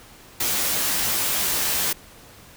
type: noise with comb filter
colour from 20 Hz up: white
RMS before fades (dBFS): -23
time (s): 0.4-1.93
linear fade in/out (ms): 5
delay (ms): 15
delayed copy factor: +0.6
effects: pink hiss -47 dBFS RMS until 2.56 s